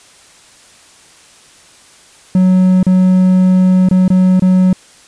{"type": "tone with dropouts", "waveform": "triangle", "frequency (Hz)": 185, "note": "F#3", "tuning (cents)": 0, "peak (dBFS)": -4, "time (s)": [2.35, 4.73], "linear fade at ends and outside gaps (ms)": 2, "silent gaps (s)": [[2.83, 2.866], [3.888, 3.911], [4.08, 4.102], [4.396, 4.421]], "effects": ["white hiss -43 dBFS RMS until 5.07 s", "resampled to 22050 Hz"]}